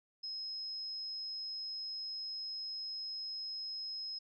sine tone, 5130 Hz, E8, 48 cents flat, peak -39 dBFS, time 0.23-4.19 s, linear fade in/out 10 ms, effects none

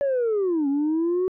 sine linear two-way sweep, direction down then up, 573 to 273.5 to 376.3 Hz, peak -18 dBFS, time 0.01-1.28 s, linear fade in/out 0 ms, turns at 0.68 s, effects tanh soft clip ceiling -18 dBFS

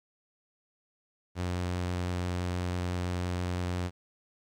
sawtooth tone, 89.4 Hz, F2, 41 cents sharp, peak -26 dBFS, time 1.35-3.91 s, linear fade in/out 50 ms, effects low-pass 8000 Hz 12 dB/octave + 11-bit

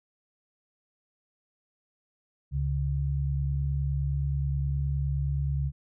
sine tone pair together, 70.43 / 140 Hz, C#2 / C#3, +28 / +18 cents, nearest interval octave, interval 1190 cents, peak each -28 dBFS, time 2.51-5.72 s, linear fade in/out 50 ms, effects none

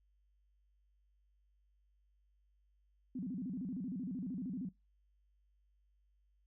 sine tone with vibrato, 217.1 Hz, A3, 23 cents flat, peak -38 dBFS, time 3.15-4.69 s, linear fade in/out 5 ms, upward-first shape square, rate 13 Hz, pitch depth 290 cents each way, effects noise-tail reverb RT60 0.2 s tail -22 dB re dry + added 50 Hz sine -70 dBFS peak until 6.46 s

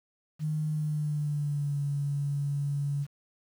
sine tone with pitch glide, 153.6 to 142.49 Hz, D#3 to C#3, -22 to +48 cents, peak -27 dBFS, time 0.39-3.07 s, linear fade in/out 50 ms, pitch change -130 cents, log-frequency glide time 0.7-1.82 s, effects 9-bit

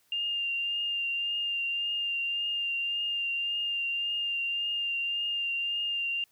sine tone with vibrato, 2800 Hz, F7, 4 cents sharp, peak -28 dBFS, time 0.12-6.24 s, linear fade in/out 2 ms, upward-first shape triangle, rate 1.8 Hz, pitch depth 22 cents each way, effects white hiss -68 dBFS RMS until 6.31 s

